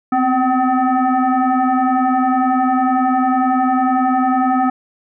sine tone with frequency modulation, 250 Hz, B3, 21 cents sharp, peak -12 dBFS, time 0.12-4.7 s, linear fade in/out 5 ms, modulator 511 Hz, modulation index 1.9, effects none

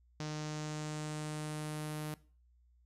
sawtooth tone with low-pass filter sweep, 152.5 Hz, D#3, 34 cents flat, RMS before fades -40 dBFS, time 0.2-2.14 s, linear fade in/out 0 ms, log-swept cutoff 5800 to 12000 Hz, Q 2.5, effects noise-tail reverb RT60 0.4 s tail -19 dB re dry + added 60 Hz sine -64 dBFS peak until 2.85 s

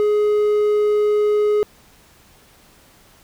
triangle tone, 419.1 Hz, G#4, 16 cents sharp, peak -12 dBFS, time 0-1.63 s, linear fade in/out 0 ms, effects pink hiss -51 dBFS RMS until 3.23 s

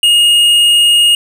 triangle tone with hard clipping, 2858 Hz, F7, 39 cents sharp, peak -7 dBFS, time 0.03-1.15 s, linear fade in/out 2 ms, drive 10 dB, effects none

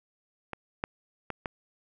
clicks, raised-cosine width 0.5 ms, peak -20 / -14 / -18 / -17 dBFS, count 4, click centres 0.533 / 0.839 / 1.303 / 1.458 s, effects none

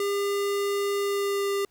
square tone with pitch glide, 402.4 to 398.9 Hz, G4 to G4, +45 to +30 cents, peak -25 dBFS, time 0-1.65 s, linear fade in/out 2 ms, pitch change -15 cents, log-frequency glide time 0.98-1.51 s, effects pink hiss -68 dBFS RMS until 1.7 s

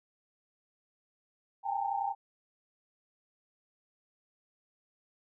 sine tone cluster, 791 / 822 / 909 Hz, G5 / G#5 / A#5, +15 / -18 / -44 cents, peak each -33 / -36 / -35 dBFS, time 1.63-2.15 s, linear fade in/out 50 ms, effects none

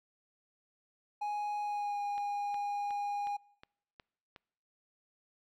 triangle tone with pitch glide, 830.6 to 816.3 Hz, G#5 to G#5, 0 to -30 cents, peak -31 dBFS, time 1.21-3.37 s, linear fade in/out 10 ms, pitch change -30 cents, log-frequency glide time 1.62-2.01 s
click train, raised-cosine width 0.3 ms, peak -34 dBFS, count 7, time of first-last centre 2.18-4.362 s, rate 2.75 Hz
effects noise-tail reverb RT60 0.9 s tail -26 dB re dry

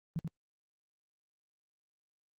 sine tone with echo, 162.7 Hz, E3, 22 cents flat, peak -31 dBFS, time 0.16-0.19 s, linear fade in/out 0 ms, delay 86 ms, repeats 1, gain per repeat -3 dB, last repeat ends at 0.276 s, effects Opus 24 kbps

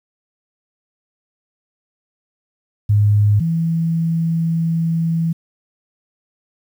sine tone pair in turn, 103.83 / 164.82 Hz, G#2 / E3, 0 / 0 cents, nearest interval minor sixth, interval 800 cents, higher second, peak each -10 / -15 dBFS, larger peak first, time 2.89-3.4 / 3.4-5.33 s, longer second, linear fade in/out 10 ms, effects 8-bit

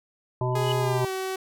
harmonic tone, 125.8 Hz, B2, 32 cents sharp, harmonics 1 / 3 / 5 / 7 / 8, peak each -25 / -30 / -32 / -33 / -34 dBFS, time 0.41-1.05 s, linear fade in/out 2 ms
sine tone with exponential growth, 2947 Hz, F#7, 8 cents flat, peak -26 dBFS, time 0.52-0.72 s, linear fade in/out 1 ms, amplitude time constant 43 ms
sawtooth tone with pitch glide, 415.3 to 378.6 Hz, G#4 to F#4, 0 to +40 cents, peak -24 dBFS, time 0.55-1.36 s, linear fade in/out 5 ms, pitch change -160 cents, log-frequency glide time 0.79-1.11 s
effects none

